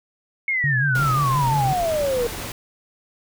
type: exponential sweep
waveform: sine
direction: down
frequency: 2200 to 466.2 Hz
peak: -19 dBFS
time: 0.48-2.27 s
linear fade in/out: 2 ms
type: tone with vibrato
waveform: sine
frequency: 135.1 Hz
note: C#3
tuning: 44 cents flat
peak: -20 dBFS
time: 0.64-1.73 s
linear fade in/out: 0 ms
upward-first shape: sine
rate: 5.7 Hz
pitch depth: 130 cents each way
type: noise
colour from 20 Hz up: pink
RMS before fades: -31 dBFS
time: 0.95-2.52 s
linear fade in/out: 2 ms
effects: none